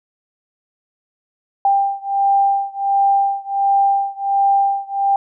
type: beating tone pair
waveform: sine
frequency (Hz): 792 / 793.4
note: G5 / G5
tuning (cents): +18 / +21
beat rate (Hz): 1.4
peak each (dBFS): -16 / -17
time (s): 1.65-5.16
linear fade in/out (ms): 2
effects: none